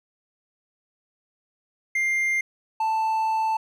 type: tone pair in turn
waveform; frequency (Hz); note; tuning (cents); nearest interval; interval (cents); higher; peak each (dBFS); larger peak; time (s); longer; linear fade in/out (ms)
triangle; 2100 / 882.9; C7 / A5; +6 / +6; octave + minor third; 1500; first; -19; neither; 1.95-2.41 / 2.8-3.57; second; 5
effects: none